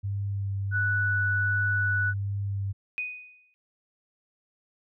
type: tone with vibrato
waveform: sine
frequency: 99.3 Hz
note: G2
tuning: 23 cents sharp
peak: -27 dBFS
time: 0.03-2.73 s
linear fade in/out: 20 ms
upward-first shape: sine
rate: 1.4 Hz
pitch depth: 16 cents each way
type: tone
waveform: sine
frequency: 1480 Hz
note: F#6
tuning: in tune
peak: -24 dBFS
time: 0.71-2.14 s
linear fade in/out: 50 ms
type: tone with exponential decay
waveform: sine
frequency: 2489 Hz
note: D#7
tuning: in tune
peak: -26 dBFS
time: 2.98-3.54 s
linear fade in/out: 0 ms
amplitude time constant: 120 ms
effects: none